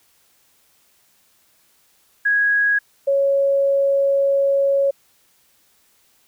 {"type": "tone pair in turn", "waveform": "sine", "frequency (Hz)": [1656, 553.7], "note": ["G#6", "C#5"], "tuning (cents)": [-5, -2], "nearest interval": "octave + perfect fifth", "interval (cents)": 1897, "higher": "first", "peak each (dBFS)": -14, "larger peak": "neither", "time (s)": [[2.25, 2.79], [3.07, 4.91]], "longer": "second", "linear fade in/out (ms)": 10, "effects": ["white hiss -59 dBFS RMS until 6.27 s"]}